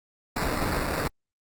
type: noise with sample-and-hold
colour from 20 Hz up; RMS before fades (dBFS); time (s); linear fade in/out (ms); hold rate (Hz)
pink; -27; 0.36-1.08; 5; 3150
effects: Opus 48 kbps